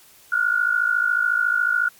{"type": "tone pair together", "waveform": "sine", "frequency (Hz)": [1412, 1466], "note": ["F6", "F#6"], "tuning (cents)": [19, -16], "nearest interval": "minor second", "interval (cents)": 65, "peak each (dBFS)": -20, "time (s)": [0.32, 1.89], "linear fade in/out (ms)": 5, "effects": ["white hiss -51 dBFS RMS until 1.99 s", "MP3 96 kbps"]}